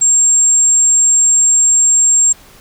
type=tone; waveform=sine; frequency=7459 Hz; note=A#8; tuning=in tune; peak=-7 dBFS; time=0.01-2.33 s; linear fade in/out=10 ms; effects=pink hiss -42 dBFS RMS until 2.6 s